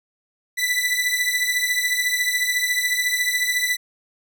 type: beating tone pair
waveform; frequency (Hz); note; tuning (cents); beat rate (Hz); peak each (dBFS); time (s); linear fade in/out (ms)
sawtooth; 1975.5 / 1989.5; B6 / B6; 0 / +12; 14; -19; 0.57-3.77; 20
effects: none